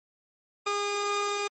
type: tone pair together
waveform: sawtooth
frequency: 408 / 1222 Hz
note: G#4 / D#6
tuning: -31 / -32 cents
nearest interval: octave + perfect fifth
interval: 1899 cents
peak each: -26 dBFS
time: 0.66-1.48 s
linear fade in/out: 10 ms
effects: MP3 32 kbps